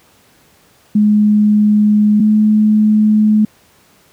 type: tone pair in turn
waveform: sine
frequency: 210 / 213.5 Hz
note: G#3 / G#3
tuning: +19 / +48 cents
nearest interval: unison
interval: 29 cents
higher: second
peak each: -7 dBFS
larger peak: neither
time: 0.95-2.2 / 2.2-3.45 s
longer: neither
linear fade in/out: 5 ms
effects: pink hiss -50 dBFS RMS until 4.12 s + high-pass 80 Hz 12 dB/octave